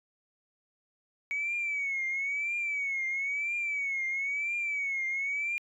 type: tone with vibrato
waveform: sine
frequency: 2250 Hz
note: C#7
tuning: 25 cents sharp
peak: -28 dBFS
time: 1.31-5.58 s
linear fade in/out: 0 ms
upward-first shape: triangle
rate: 1 Hz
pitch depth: 120 cents each way
effects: tanh soft clip ceiling -25 dBFS